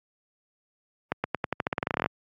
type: accelerating click train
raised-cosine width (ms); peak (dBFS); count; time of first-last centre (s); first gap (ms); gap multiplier
0.5; -10; 18; 1.12-2.06; 120; 0.89
effects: high-pass 100 Hz 12 dB/octave + AAC 64 kbps